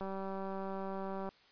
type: click train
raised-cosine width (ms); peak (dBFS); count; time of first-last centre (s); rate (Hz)
1; -28; 248; 0.01-1.29; 193
effects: white hiss -64 dBFS RMS until 1.51 s + resampled to 11025 Hz